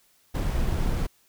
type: noise with sample-and-hold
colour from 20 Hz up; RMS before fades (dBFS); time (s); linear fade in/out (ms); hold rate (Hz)
brown; -25; 0.34-1.07; 10; 11025
effects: white hiss -63 dBFS RMS until 1.28 s